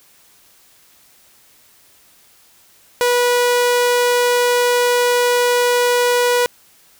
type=tone; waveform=sawtooth; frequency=488 Hz; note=B4; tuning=21 cents flat; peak=-9 dBFS; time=3.01-6.46 s; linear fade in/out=0 ms; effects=white hiss -51 dBFS RMS until 6.99 s